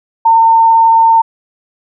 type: tone with vibrato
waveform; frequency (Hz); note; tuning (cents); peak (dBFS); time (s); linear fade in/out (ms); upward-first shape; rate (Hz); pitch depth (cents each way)
sine; 907; A#5; -48; -4; 0.25-1.22; 10; triangle; 18; 10
effects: none